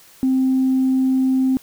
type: tone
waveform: sine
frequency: 261.6 Hz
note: C4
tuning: in tune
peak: -13 dBFS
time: 0.23-1.57 s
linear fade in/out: 0 ms
effects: tanh soft clip ceiling -10 dBFS + white hiss -48 dBFS RMS until 1.62 s